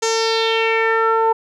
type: tone with low-pass filter sweep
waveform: sawtooth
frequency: 450 Hz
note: A4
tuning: 39 cents sharp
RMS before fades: -17 dBFS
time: 0.02-1.33 s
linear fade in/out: 10 ms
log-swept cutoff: 7000 to 940 Hz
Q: 3.8
effects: none